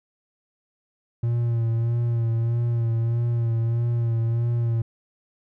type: tone with vibrato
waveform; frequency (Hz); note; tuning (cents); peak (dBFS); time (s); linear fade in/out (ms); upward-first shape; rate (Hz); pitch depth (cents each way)
triangle; 116.54; A#2; 0; -18; 1.23-4.82; 5; sine; 1.6; 34
effects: none